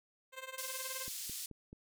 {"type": "tone with tremolo", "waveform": "10% pulse", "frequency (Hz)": 523.3, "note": "C5", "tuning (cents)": 0, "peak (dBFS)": -32, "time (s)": [0.32, 1.09], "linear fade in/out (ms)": 50, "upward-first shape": "triangle", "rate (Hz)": 19, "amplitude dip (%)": 90}
{"type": "band-pass noise", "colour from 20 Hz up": "white", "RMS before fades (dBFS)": -43, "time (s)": [0.58, 1.46], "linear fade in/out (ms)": 2, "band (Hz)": [3800, 12000], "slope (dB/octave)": 12}
{"type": "click train", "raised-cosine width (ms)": 3, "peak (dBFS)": -37, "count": 4, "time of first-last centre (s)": [1.08, 1.729], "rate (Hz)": 4.62}
{"effects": []}